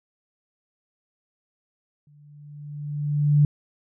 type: tone with exponential growth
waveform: sine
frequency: 146.83 Hz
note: D3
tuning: in tune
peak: -12 dBFS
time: 2.07-3.45 s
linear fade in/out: 2 ms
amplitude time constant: 300 ms
effects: none